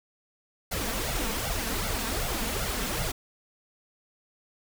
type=noise with flanger; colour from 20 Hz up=pink; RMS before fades=-30 dBFS; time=0.71-3.12 s; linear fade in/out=10 ms; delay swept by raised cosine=1.4 to 4.5 ms; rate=2.6 Hz; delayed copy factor=+0.75; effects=none